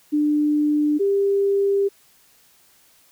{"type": "tone pair in turn", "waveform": "sine", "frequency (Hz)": [297.9, 397.6], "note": ["D4", "G4"], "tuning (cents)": [25, 25], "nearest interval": "perfect fourth", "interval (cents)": 500, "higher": "second", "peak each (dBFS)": -16, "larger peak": "neither", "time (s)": [[0.12, 0.99], [0.99, 1.89]], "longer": "second", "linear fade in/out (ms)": 20, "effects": ["white hiss -56 dBFS RMS until 3.11 s"]}